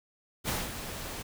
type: noise with ADSR envelope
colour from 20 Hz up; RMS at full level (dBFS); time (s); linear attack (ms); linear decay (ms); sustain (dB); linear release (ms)
pink; -30; 0.44-1.23; 47; 200; -9; 18
effects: none